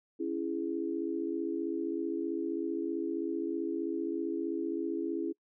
sine chord, C# minor, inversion none, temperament just, 277.2 / 332.6 / 415.8 Hz, C#4 / E4 / G#4, 0 / +16 / +2 cents, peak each -37 / -33 / -38 dBFS, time 0.19-5.33 s, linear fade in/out 20 ms, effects noise-tail reverb RT60 0.1 s tail -26 dB re dry

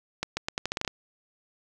accelerating click train, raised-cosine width 0.2 ms, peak -11 dBFS, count 10, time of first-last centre 0.23-0.877 s, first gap 140 ms, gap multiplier 0.82, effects none

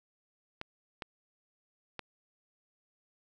clicks, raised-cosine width 0.3 ms, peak -22 dBFS, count 3, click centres 0.614 / 1.022 / 1.993 s, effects none

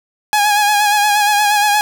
sawtooth tone with vibrato, 830.6 Hz, G#5, in tune, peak -7 dBFS, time 0.33-1.81 s, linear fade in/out 0 ms, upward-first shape sine, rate 8.5 Hz, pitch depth 38 cents each way, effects none

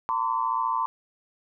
sine tone cluster, 909 / 1023 / 1146 Hz, A#5 / C6 / D6, -44 / -39 / -43 cents, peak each -28 / -26 / -30 dBFS, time 0.09-0.86 s, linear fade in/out 0 ms, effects none

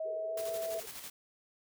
sine tone with pitch glide, 638 to 657.5 Hz, D#5 to E5, +43 to -5 cents, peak -34 dBFS, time 0-0.8 s, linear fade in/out 5 ms, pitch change +52 cents, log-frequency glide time 0.16-0.46 s
pink band-pass noise, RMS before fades -47 dBFS, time 0.04-0.86 s, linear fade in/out 20 ms, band 410 to 480 Hz, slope 96 dB/octave
white noise with tremolo, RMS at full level -44 dBFS, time 0.37-1.1 s, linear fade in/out 5 ms, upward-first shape square, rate 12 Hz, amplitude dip 45%
effects none

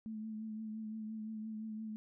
sine tone with vibrato, 218 Hz, A3, 16 cents flat, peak -40 dBFS, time 0.06-1.96 s, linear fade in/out 0 ms, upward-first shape triangle, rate 5.8 Hz, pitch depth 34 cents each way, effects none

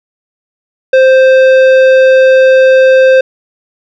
triangle tone with tanh clipping, 523.3 Hz, C5, in tune, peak -4 dBFS, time 0.93-3.21 s, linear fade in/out 5 ms, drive 16 dB, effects none

